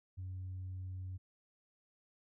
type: tone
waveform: sine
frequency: 92.8 Hz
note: F#2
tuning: 6 cents sharp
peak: -39 dBFS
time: 0.17-1.18 s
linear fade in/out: 20 ms
effects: tanh soft clip ceiling -38 dBFS